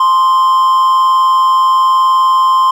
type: tone with amplitude modulation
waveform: triangle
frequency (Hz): 1046.5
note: C6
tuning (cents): 0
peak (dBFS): -3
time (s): 0-2.71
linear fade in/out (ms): 5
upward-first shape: sine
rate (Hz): 180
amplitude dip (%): 40
effects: none